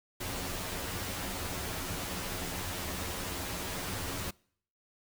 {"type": "noise with comb filter", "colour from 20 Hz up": "pink", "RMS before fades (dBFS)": -37, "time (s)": [0.2, 4.31], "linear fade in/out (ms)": 10, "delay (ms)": 11, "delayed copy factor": 0.7, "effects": ["noise-tail reverb RT60 0.6 s tail -25 dB re dry"]}